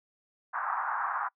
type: band-pass noise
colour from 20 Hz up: white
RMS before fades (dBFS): -32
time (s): 0.53-1.29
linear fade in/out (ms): 20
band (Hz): 790 to 1500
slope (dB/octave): 48
effects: noise-tail reverb RT60 0.1 s tail -25 dB re dry